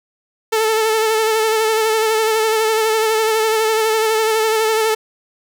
sawtooth tone with vibrato, 440 Hz, A4, in tune, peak -10 dBFS, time 0.52-4.95 s, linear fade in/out 10 ms, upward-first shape sine, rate 12 Hz, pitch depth 32 cents each way, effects none

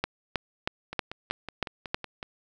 two click trains, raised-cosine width 0.3 ms, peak -10 / -20 dBFS, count 7 / 8, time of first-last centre 0.04-1.945 / 0.93-2.229 s, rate 3.15 / 5.39 Hz, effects none

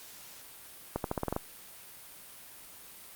accelerating click train, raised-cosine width 1 ms, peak -16 dBFS, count 8, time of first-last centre 0.96-1.364 s, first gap 82 ms, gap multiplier 0.88, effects white hiss -50 dBFS RMS until 3.15 s + Opus 48 kbps

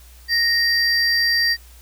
triangle tone pair together, 1864.7 / 4699 Hz, A#6 / D8, 0 / 0 cents, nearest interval octave + major third, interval 1600 cents, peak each -17 dBFS, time 0.28-1.57 s, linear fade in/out 50 ms, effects added 60 Hz sine -43 dBFS peak until 1.81 s + white hiss -50 dBFS RMS until 1.81 s

